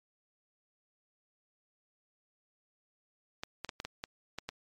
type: clicks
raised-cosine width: 0.2 ms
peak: -20 dBFS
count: 8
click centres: 3.435 / 3.647 / 3.692 / 3.801 / 3.85 / 4.039 / 4.386 / 4.49 s
effects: MP3 64 kbps